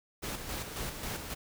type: noise with tremolo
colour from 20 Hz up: pink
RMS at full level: -37 dBFS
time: 0.22-1.35 s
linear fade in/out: 20 ms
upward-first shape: square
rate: 3.7 Hz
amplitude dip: 45%
effects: none